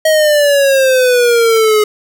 square exponential sweep, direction down, 635 to 420 Hz, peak -8 dBFS, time 0.05-1.84 s, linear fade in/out 5 ms, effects none

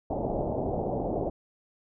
white low-pass noise, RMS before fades -30 dBFS, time 0.1-1.3 s, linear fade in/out 5 ms, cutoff 760 Hz, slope 48 dB/octave, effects none

